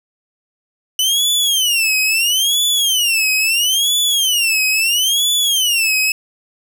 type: tone with vibrato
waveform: sawtooth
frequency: 2960 Hz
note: F#7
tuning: in tune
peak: -10 dBFS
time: 0.99-6.12 s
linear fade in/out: 2 ms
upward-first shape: sine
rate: 0.75 Hz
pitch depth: 270 cents each way
effects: none